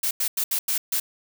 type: noise bursts at uneven times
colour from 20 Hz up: blue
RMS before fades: -24 dBFS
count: 6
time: 0.03-0.11 / 0.2-0.28 / 0.37-0.44 / 0.51-0.59 / 0.68-0.78 / 0.92-1 s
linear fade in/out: 5 ms
effects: none